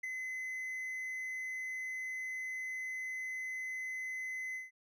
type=tone with ADSR envelope; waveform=triangle; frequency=2037 Hz; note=C7; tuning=47 cents flat; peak=-32 dBFS; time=0.03-4.71 s; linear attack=11 ms; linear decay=6 ms; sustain=-4 dB; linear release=160 ms; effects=none